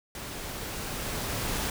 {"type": "noise with level ramp", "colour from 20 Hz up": "pink", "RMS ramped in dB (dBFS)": [-39, -30], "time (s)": [0.15, 1.7], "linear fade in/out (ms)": 2, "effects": []}